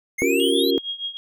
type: exponential sweep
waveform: square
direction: up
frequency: 2093 to 4193 Hz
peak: -24 dBFS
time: 0.18-0.71 s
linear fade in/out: 10 ms
type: chord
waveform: sine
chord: G half-diminished seventh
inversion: second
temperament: equal with one note detuned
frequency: 277.2 / 349.2 / 384.8 / 466.2 Hz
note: Db4 / F4 / G4 / Bb4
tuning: 0 / 0 / -32 / 0 cents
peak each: -23 dBFS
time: 0.22-0.78 s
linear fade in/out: 0 ms
type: tone with tremolo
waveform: sine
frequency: 3269 Hz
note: G#7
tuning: 28 cents flat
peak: -23 dBFS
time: 0.4-1.17 s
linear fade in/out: 0 ms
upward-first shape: triangle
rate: 6.5 Hz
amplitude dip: 90%
effects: none

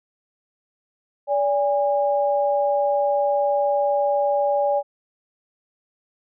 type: tone pair together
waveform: sine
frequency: 576 / 815.7 Hz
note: D5 / G#5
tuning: -34 / -31 cents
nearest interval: tritone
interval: 603 cents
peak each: -19 / -22 dBFS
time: 1.27-4.83 s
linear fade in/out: 50 ms
effects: none

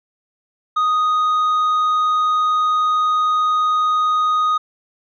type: tone with tanh clipping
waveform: sine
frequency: 1244.5 Hz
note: D#6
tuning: in tune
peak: -15 dBFS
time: 0.76-4.58 s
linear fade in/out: 10 ms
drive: 4 dB
effects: none

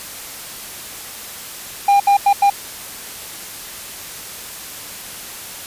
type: tone bursts at uneven times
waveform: triangle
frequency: 803 Hz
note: G5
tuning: 41 cents sharp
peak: -7 dBFS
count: 4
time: 1.88-2 / 2.07-2.17 / 2.26-2.33 / 2.42-2.5 s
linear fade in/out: 5 ms
effects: white hiss -32 dBFS RMS until 5.66 s + resampled to 32000 Hz

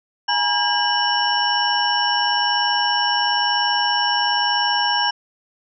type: tone cluster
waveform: sine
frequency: 831 / 952 / 1616 / 2965 / 5450 Hz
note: G#5 / A#5 / G#6 / F#7 / F8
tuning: +1 / +36 / -48 / +3 / -43 cents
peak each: -23 dBFS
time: 0.28-5.11 s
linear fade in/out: 10 ms
effects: none

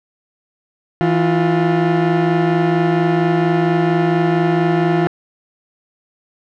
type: tone pair together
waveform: 30% pulse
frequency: 163.83 / 352 Hz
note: E3 / F4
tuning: -10 / +14 cents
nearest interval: octave + minor second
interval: 1324 cents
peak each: -13 dBFS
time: 1.01-5.07 s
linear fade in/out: 0 ms
effects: low-pass 2000 Hz 12 dB/octave

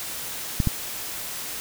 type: clicks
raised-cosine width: 5 ms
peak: -8 dBFS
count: 2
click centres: 0.602 / 0.673 s
effects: white hiss -33 dBFS RMS until 1.6 s

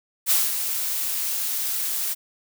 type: noise with ADSR envelope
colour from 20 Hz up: blue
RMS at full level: -18 dBFS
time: 0.26-2.15 s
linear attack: 48 ms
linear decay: 200 ms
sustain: -8 dB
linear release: 28 ms
effects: none

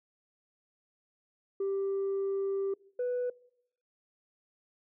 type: tone pair in turn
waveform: sine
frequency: 392 / 493.9 Hz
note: G4 / B4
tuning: 0 / 0 cents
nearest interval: major third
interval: 400 cents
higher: second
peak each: -27 dBFS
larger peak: neither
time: 1.6-2.74 / 2.99-3.3 s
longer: first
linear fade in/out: 5 ms
effects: noise-tail reverb RT60 0.8 s tail -24 dB re dry + tanh soft clip ceiling -27 dBFS

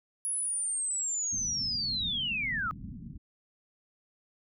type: linear sweep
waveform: sine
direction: down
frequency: 10548 to 1224 Hz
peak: -29 dBFS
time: 0.25-2.71 s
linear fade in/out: 0 ms
type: low-pass noise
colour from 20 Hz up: white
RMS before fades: -43 dBFS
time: 1.32-3.18 s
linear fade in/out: 10 ms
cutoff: 250 Hz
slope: 48 dB/octave
effects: none

